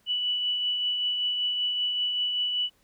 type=tone with tremolo; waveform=sine; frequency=2960 Hz; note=F#7; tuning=in tune; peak=-23 dBFS; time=0.06-2.7 s; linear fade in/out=50 ms; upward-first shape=triangle; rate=5.2 Hz; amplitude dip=35%; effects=pink hiss -66 dBFS RMS until 2.83 s